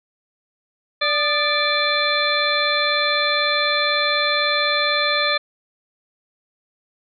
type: harmonic tone with a mistuned harmonic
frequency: 586 Hz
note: D5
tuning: 4 cents flat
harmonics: 1 / 2 / 3 / 4 / 6 / 7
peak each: -24 / -24 / -24 / -24 / -24 / -24 dBFS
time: 1.01-5.38 s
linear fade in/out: 10 ms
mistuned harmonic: 2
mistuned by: +59 cents
effects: none